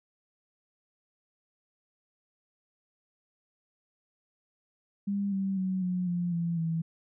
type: tone with pitch steps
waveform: sine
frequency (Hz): 200.3 / 193.7 / 187.32 / 181.15 / 175.18 / 169.41 / 163.83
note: G3 / G3 / F#3 / F#3 / F3 / E3 / E3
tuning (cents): +38 / -20 / +22 / -36 / +6 / +48 / -10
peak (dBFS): -27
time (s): 5.07-6.82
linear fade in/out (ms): 10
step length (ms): 250
effects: none